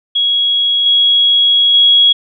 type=tone with level steps; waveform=sine; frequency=3322 Hz; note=G#7; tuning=in tune; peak=-10 / -7 / -5 dBFS; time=0.15-2.13 s; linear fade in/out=10 ms; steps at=0.86 / 1.74 s; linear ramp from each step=2 ms; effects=none